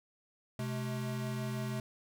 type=tone pair together; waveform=square; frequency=127.4 / 214.3 Hz; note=C3 / A3; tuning=-46 / -45 cents; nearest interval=major sixth; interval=901 cents; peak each=-37 / -40 dBFS; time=0.59-1.8 s; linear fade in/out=2 ms; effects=none